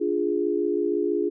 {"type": "chord", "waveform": "sine", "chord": "D diminished", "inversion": "none", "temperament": "equal", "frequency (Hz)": [293.7, 349.2, 415.3], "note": ["D4", "F4", "Ab4"], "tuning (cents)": [0, 0, 0], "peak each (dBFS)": [-28, -25, -25], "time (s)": [0, 1.3], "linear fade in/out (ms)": 20, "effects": []}